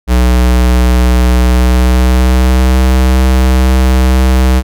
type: tone with pitch glide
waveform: square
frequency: 61.74 to 64.14 Hz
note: B1 to C2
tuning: 0 to -34 cents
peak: -6 dBFS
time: 0.07-4.63 s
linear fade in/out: 50 ms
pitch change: +66 cents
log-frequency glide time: 1.39-2.86 s
effects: none